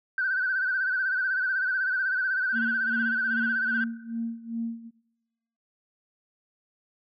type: tone with vibrato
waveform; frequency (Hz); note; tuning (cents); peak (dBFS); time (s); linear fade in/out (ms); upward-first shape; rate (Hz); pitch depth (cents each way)
sine; 1519; F#6; +45; -23; 0.18-3.84; 2; sine; 16; 67
type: tone with tremolo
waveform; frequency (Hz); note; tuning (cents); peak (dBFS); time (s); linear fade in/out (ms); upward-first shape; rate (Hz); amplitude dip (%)
sine; 230; A#3; -23; -26; 2.52-4.91; 50; sine; 2.5; 85
effects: noise-tail reverb RT60 1.0 s tail -22 dB re dry + tanh soft clip ceiling -17 dBFS